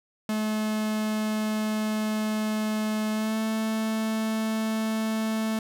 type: tone with pitch glide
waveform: 45% pulse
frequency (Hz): 215.4 to 220.1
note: A3 to A3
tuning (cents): -37 to +1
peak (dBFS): -25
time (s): 0.29-5.59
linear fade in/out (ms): 2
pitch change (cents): +38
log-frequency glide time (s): 3.12-3.37
effects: none